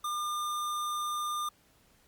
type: tone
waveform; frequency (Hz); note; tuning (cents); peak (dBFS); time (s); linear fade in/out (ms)
square; 1204; D6; +43; -32; 0.04-1.49; 5
effects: pink hiss -65 dBFS RMS until 2.07 s + Opus 48 kbps